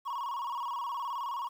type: tone with vibrato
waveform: triangle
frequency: 1025 Hz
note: C6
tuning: 36 cents flat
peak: -31 dBFS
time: 0.05-1.49 s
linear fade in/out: 20 ms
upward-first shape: square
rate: 19 Hz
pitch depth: 120 cents each way
effects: 10-bit